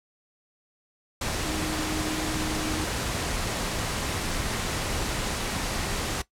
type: tone in noise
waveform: sine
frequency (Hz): 311.1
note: D#4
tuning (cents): 0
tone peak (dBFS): -31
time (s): 1.45-2.85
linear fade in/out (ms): 5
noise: pink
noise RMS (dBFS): -29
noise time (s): 1.21-6.22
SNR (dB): -5
effects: noise-tail reverb RT60 0.1 s tail -17 dB re dry + low-pass 10000 Hz 12 dB/octave